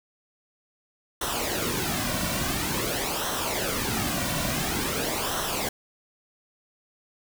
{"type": "noise with flanger", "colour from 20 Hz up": "pink", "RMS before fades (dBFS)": -28, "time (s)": [1.21, 5.69], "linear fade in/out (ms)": 5, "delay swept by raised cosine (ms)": [0.42, 2.42], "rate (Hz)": 0.48, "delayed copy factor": -0.65, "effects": []}